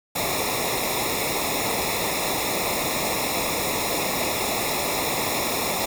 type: noise with comb filter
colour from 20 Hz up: pink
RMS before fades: -25 dBFS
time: 0.15-5.86 s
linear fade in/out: 10 ms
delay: 0.65 ms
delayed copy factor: -0.9
effects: none